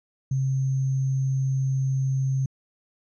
sine tone with sample-and-hold, 133.2 Hz, C3, 31 cents sharp, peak -21 dBFS, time 0.31-2.46 s, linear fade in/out 5 ms, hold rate 6300 Hz, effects resampled to 24000 Hz

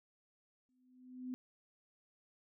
sine tone with exponential growth, 253.5 Hz, B3, 45 cents sharp, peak -37 dBFS, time 0.69-1.34 s, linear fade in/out 0 ms, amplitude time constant 140 ms, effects none

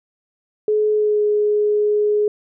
sine tone with pitch glide, 425.5 to 418.7 Hz, G#4 to G#4, +42 to +14 cents, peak -14 dBFS, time 0.68-2.28 s, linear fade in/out 2 ms, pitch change -28 cents, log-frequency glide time 0.93-1.22 s, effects none

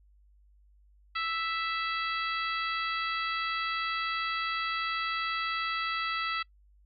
harmonic tone, 659.3 Hz, E5, in tune, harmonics 2 / 3 / 4 / 5 / 6 / 7, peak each -32 / -36 / -38 / -40 / -42 / -43 dBFS, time 1.15-6.43 s, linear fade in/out 10 ms, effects noise-tail reverb RT60 0.1 s tail -24 dB re dry + added 50 Hz sine -58 dBFS peak until 6.85 s

